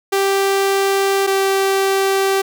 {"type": "tone pair in turn", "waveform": "sawtooth", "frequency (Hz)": [392, 388.8], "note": ["G4", "G4"], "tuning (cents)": [0, -14], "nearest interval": "unison", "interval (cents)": 14, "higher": "first", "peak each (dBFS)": [-10, -10], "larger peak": "neither", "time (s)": [[0.12, 1.27], [1.27, 2.42]], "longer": "neither", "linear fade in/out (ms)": 10, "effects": []}